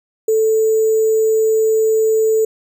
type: tone with sample-and-hold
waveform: sine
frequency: 440 Hz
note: A4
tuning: in tune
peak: -11 dBFS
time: 0.28-2.45 s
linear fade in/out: 5 ms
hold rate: 7350 Hz
effects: none